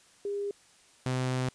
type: tone pair in turn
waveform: sine / sawtooth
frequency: 404.2 / 128.27 Hz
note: G#4 / C3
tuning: -47 / -34 cents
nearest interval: octave + minor sixth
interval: 1987 cents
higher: first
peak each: -30 / -24 dBFS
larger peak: second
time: 0.25-0.51 / 1.06-1.49 s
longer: second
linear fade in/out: 2 ms
effects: white hiss -60 dBFS RMS until 1.54 s + resampled to 22050 Hz